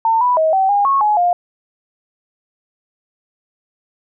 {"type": "tone with pitch steps", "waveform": "sine", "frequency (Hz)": [902, 987, 635, 767, 812, 1097, 842, 706], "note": ["A5", "B5", "D#5", "G5", "G#5", "C#6", "G#5", "F5"], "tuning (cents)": [43, -1, 35, -38, -39, -18, 24, 19], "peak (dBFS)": -11, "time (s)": [0.05, 1.33], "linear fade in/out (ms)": 2, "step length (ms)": 160, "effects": []}